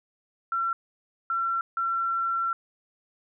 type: tone bursts at uneven times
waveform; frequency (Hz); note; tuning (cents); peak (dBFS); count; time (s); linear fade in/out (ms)
sine; 1356; E6; +49; -24; 3; 0.52-0.73 / 1.3-1.61 / 1.77-2.53; 2
effects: none